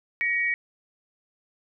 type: tone pair together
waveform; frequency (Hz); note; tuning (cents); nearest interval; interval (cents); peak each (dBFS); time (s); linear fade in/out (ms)
sine; 1898 / 2257; A#6 / C#7; +31 / +31; minor third; 300; -25 / -25; 0.21-0.54; 0
effects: none